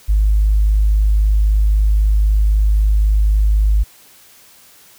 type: tone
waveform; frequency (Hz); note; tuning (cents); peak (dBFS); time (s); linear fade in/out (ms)
sine; 51.91; G#1; 0; -9; 0.08-3.84; 20
effects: tanh soft clip ceiling -5 dBFS + white hiss -46 dBFS RMS until 4.98 s